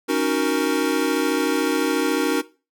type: chord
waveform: square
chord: D# minor seventh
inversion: third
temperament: equal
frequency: 277.2 / 311.1 / 370 / 466.2 Hz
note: C#4 / D#4 / F#4 / A#4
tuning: 0 / 0 / 0 / 0 cents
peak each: -25 dBFS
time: 0.08-2.42 s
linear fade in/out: 20 ms
effects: noise-tail reverb RT60 0.3 s tail -17 dB re dry